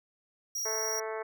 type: tone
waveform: 45% pulse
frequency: 5690 Hz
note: F8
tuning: 31 cents sharp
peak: -32 dBFS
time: 0.55-1 s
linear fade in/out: 5 ms
type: harmonic tone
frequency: 219.7 Hz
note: A3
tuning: 2 cents flat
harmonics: 2 / 3 / 4 / 5 / 6 / 7 / 8 / 9 / 10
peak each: -36 / -40 / -42 / -44 / -46 / -47 / -48 / -49 / -50 dBFS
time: 0.65-1.23 s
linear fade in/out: 10 ms
effects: none